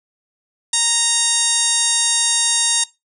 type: harmonic tone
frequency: 932.3 Hz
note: A#5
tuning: in tune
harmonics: 1 / 2 / 3 / 4 / 5 / 6 / 7 / 8 / 9 / 10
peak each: -31 / -30 / -30 / -20 / -27 / -25 / -23 / -21 / -30 / -20 dBFS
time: 0.73-2.84 s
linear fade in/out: 5 ms
effects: noise-tail reverb RT60 0.2 s tail -19 dB re dry